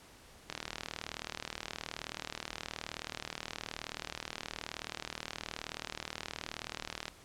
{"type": "click train", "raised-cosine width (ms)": 0.2, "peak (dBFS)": -20, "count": 257, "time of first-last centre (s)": [0.5, 7.081], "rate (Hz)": 38.9, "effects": ["pink hiss -57 dBFS RMS until 7.24 s", "low-pass 11000 Hz 12 dB/octave"]}